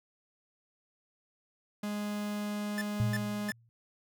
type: tone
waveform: 45% pulse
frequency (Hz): 207.7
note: G#3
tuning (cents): 0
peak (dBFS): -33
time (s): 1.83-3.51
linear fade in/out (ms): 5
type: tone bursts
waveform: 45% pulse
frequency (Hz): 1756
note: A6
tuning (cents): -4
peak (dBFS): -33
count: 3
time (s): 2.78-3.519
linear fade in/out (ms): 0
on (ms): 33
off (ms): 320
type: tone with exponential decay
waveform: sine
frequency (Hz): 115.9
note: A#2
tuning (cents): -10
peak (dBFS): -24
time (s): 3-3.69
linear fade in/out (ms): 0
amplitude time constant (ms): 150
effects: none